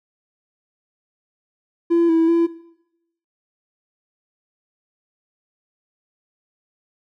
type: tone with pitch steps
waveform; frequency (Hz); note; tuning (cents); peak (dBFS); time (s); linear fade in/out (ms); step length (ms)
triangle; 338.5 / 327.2 / 336.1; E4 / E4 / E4; +46 / -13 / +34; -10; 1.9-2.47; 20; 190
effects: noise-tail reverb RT60 0.8 s tail -19 dB re dry + tanh soft clip ceiling -8 dBFS